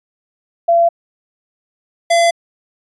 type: tone pair in turn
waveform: sine / square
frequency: 680 / 680 Hz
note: F5 / F5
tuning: -46 / -46 cents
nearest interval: unison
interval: 0 cents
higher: neither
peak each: -8 / -10 dBFS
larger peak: first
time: 0.68-0.89 / 2.1-2.31 s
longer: neither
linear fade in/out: 10 ms
effects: resampled to 24000 Hz